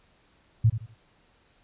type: tone with echo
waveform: sine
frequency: 111.6 Hz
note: A2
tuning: 25 cents sharp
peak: -15 dBFS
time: 0.64-0.7 s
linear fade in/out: 10 ms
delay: 82 ms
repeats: 3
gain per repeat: -11 dB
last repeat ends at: 0.946 s
effects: pink hiss -63 dBFS RMS until 1.63 s + resampled to 8000 Hz